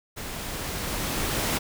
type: noise with level ramp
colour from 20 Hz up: pink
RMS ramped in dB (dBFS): -36 to -25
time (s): 0.16-1.59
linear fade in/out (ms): 20
effects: none